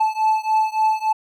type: beating tone pair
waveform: triangle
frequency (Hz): 870 / 873.5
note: A5 / A5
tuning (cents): -20 / -13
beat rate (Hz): 3.5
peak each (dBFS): -17 / -18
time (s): 0-1.13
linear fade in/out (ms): 10
effects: none